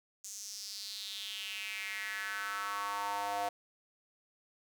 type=tone with high-pass filter sweep; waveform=square; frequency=101.3 Hz; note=G#2; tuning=43 cents flat; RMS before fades=-39 dBFS; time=0.24-3.49 s; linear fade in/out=5 ms; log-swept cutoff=6800 to 690 Hz; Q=4.3; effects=none